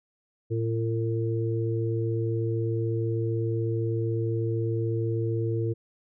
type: harmonic tone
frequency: 113.5 Hz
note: A#2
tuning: 46 cents flat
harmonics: 1 / 3 / 4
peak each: -26 / -31 / -32 dBFS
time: 0.5-5.74 s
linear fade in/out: 20 ms
effects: none